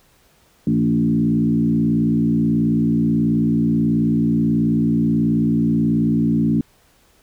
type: tone with frequency modulation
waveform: sine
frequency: 223.1 Hz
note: A3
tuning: 24 cents sharp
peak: -14 dBFS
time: 0.67-6.61 s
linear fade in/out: 2 ms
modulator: 58.5 Hz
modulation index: 1.3
effects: pink hiss -56 dBFS RMS until 7.22 s